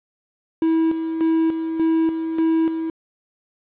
triangle tone with tremolo, 324.3 Hz, E4, 28 cents flat, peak -13 dBFS, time 0.62-2.9 s, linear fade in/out 2 ms, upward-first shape square, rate 1.7 Hz, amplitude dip 55%, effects resampled to 8000 Hz + 8-bit

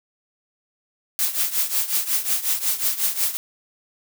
blue noise with tremolo, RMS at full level -19 dBFS, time 1.19-3.37 s, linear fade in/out 0 ms, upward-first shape triangle, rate 5.5 Hz, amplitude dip 85%, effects none

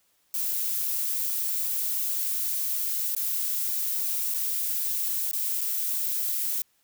violet noise with dropouts, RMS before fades -28 dBFS, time 0.34-6.62 s, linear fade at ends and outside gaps 2 ms, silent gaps 3.15-3.164 / 4.34-4.344 / 5.314-5.331 / 5.609-5.613 s, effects white hiss -68 dBFS RMS until 6.83 s

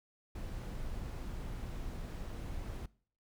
brown noise, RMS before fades -41 dBFS, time 0.35-2.86 s, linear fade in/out 5 ms, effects noise-tail reverb RT60 0.5 s tail -22 dB re dry

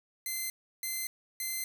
5% pulse tone bursts, 2067 Hz, C7, 22 cents flat, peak -23 dBFS, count 3, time 0.26-1.64 s, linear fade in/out 2 ms, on 240 ms, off 330 ms, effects 9-bit

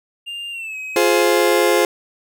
triangle tone with pitch glide, 2800 to 2538 Hz, F7 to D#7, +4 to +34 cents, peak -25 dBFS, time 0.26-1.24 s, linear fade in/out 20 ms, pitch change -170 cents, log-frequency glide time 0.51-0.77 s
35% pulse chord, F minor, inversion none, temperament just, 349.2 / 419.1 / 523.8 Hz, F4 / Ab4 / C5, 0 / +16 / +2 cents, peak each -16 dBFS, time 0.96-1.85 s, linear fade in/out 2 ms
effects none

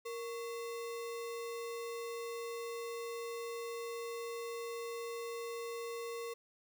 sine tone with sample-and-hold, 466.2 Hz, A#4, in tune, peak -39 dBFS, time 0.05-6.34 s, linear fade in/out 10 ms, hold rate 1575 Hz, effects none

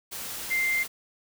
sine tone in noise, 2093 Hz, C7, in tune, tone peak -23 dBFS, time 0.5-0.84 s, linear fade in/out 20 ms, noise white, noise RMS -36 dBFS, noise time 0.11-0.88 s, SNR +10 dB, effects none

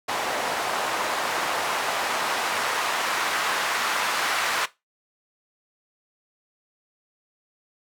white noise with band-pass filter sweep, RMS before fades -26 dBFS, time 0.08-4.66 s, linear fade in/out 10 ms, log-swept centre 750 to 1300 Hz, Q 1.1, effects noise-tail reverb RT60 0.2 s tail -17 dB re dry

